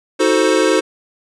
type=chord; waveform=square; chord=D# diminished seventh; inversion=none; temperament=equal with one note detuned; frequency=316.9 / 370 / 440 / 523.3 Hz; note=D#4 / F#4 / A4 / C5; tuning=+32 / 0 / 0 / 0 cents; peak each=-18 dBFS; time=0.19-0.81 s; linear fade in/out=20 ms; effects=resampled to 22050 Hz